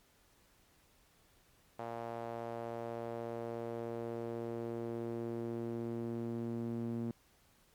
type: tone with band-pass filter sweep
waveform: sawtooth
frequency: 116.54 Hz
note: A#2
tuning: in tune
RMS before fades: -40 dBFS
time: 1.79-7.11 s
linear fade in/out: 0 ms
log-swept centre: 720 to 250 Hz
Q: 2
effects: pink hiss -68 dBFS RMS until 7.74 s + MP3 96 kbps